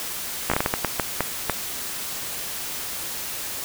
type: slowing click train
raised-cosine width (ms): 0.5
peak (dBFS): -5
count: 11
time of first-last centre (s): 0.5-1.497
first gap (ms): 15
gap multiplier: 1.39
effects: white hiss -31 dBFS RMS until 3.64 s